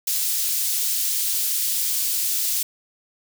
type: high-pass noise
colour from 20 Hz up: white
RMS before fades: -23 dBFS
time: 0.07-2.63 s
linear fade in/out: 5 ms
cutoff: 4200 Hz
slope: 12 dB/octave
effects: none